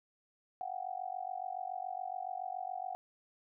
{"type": "tone with amplitude modulation", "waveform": "sine", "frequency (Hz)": 743, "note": "F#5", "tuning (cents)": 7, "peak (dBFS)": -33, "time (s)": [0.61, 2.95], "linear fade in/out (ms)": 0, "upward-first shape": "sine", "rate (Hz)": 47.1, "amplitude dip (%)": 100, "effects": []}